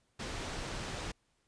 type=low-pass noise; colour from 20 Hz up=pink; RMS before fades=-40 dBFS; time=0.19-1.12 s; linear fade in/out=10 ms; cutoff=6800 Hz; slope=12 dB/octave; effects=pink hiss -75 dBFS RMS until 1.47 s + resampled to 22050 Hz